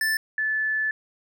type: tone pair in turn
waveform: square / sine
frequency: 1760 / 1739.8 Hz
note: A6 / A6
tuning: 0 / -20 cents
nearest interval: unison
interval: 20 cents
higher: first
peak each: -22 dBFS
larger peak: neither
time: 0.01-0.17 / 0.38-0.91 s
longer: second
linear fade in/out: 2 ms
effects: none